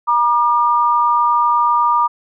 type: tone pair together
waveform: sine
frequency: 954 / 1202 Hz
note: A#5 / D6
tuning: +40 / +40 cents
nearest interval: major third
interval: 400 cents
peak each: -14 dBFS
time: 0.07-2.08 s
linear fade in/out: 20 ms
effects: none